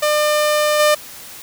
sawtooth tone with level steps, 600 Hz, D5, 37 cents sharp, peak -10 / -7 dBFS, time 0.02-0.95 s, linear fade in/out 10 ms, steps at 0.79 s, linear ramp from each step 10 ms, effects white hiss -36 dBFS RMS until 1.42 s

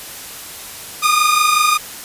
sawtooth tone pair together, 1210 / 1235.4 Hz, D#6 / D#6, -49 / -13 cents, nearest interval unison, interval 36 cents, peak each -11 dBFS, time 1.02-1.78 s, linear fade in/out 20 ms, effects white hiss -32 dBFS RMS until 2.04 s + resampled to 32000 Hz

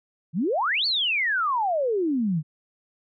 sine exponential two-way sweep, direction up then down, 144.6 to 4600 to 144.6 Hz, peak -21 dBFS, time 0.33-2.43 s, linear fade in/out 50 ms, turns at 0.86 s, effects none

